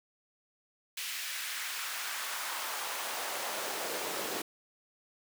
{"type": "noise with high-pass filter sweep", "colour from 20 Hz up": "pink", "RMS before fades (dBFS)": -37, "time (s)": [0.97, 4.42], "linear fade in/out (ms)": 5, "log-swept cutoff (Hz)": [2400, 360], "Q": 1.3, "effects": []}